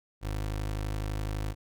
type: tone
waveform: 25% pulse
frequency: 51.91 Hz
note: G#1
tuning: in tune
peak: -27 dBFS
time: 0.21-1.55 s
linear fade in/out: 50 ms
effects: none